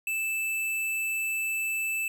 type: tone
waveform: square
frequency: 2637 Hz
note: E7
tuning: in tune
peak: -28 dBFS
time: 0.07-2.08 s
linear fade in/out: 2 ms
effects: none